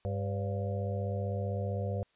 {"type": "harmonic tone with a mistuned harmonic", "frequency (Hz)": 100, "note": "G2", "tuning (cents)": 35, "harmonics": [1, 2, 4, 5, 6, 7], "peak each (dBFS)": [-32, -41, -45, -39, -41, -45], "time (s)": [0.05, 2.03], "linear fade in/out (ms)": 0, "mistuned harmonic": 6, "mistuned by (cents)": -72, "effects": ["white hiss -71 dBFS RMS until 2.15 s", "resampled to 8000 Hz"]}